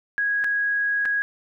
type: tone with dropouts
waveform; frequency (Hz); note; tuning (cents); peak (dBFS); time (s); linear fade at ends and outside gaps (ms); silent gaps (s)
sine; 1654; G#6; -8; -20; 0.18-1.22; 0; 0.44-0.444 / 1.053-1.057
effects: none